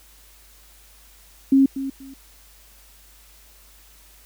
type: tone with echo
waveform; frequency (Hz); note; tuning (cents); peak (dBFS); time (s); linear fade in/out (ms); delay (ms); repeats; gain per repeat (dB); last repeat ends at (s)
sine; 270.5; C#4; -42; -11; 1.52-1.66; 5; 240; 2; -13; 2.14
effects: added 50 Hz sine -52 dBFS peak until 4.25 s + white hiss -52 dBFS RMS until 4.25 s